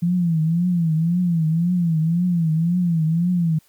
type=tone with vibrato; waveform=sine; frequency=168.3 Hz; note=E3; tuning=36 cents sharp; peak=-16 dBFS; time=0.02-3.59 s; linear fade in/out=10 ms; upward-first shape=triangle; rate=1.9 Hz; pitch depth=140 cents each way; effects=white hiss -58 dBFS RMS until 3.68 s